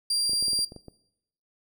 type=tone; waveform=35% pulse; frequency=4755 Hz; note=D8; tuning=21 cents sharp; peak=-22 dBFS; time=0.1-0.65 s; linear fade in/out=5 ms
type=clicks; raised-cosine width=2 ms; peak=-29 dBFS; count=9; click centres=0.295 / 0.333 / 0.426 / 0.482 / 0.532 / 0.59 / 0.721 / 0.763 / 0.883 s
effects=noise-tail reverb RT60 0.8 s tail -20 dB re dry